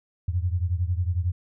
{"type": "beating tone pair", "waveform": "sine", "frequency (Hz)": [85.4, 96.4], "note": ["F2", "G2"], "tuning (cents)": [-38, -28], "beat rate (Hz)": 11, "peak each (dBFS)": [-24, -27], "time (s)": [0.28, 1.32], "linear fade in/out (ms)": 5, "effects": []}